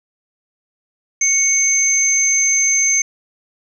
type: tone pair together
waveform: sine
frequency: 2210 / 6273 Hz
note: C#7 / G8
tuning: -6 / 0 cents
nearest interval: octave + tritone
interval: 1806 cents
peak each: -19 / -13 dBFS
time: 1.21-3.02 s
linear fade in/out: 5 ms
effects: 8-bit